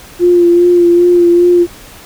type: tone with vibrato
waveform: sine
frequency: 349.2 Hz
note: F4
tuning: in tune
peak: -4 dBFS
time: 0.19-1.67 s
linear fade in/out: 50 ms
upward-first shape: sine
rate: 2.5 Hz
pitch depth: 23 cents each way
effects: pink hiss -35 dBFS RMS until 2.05 s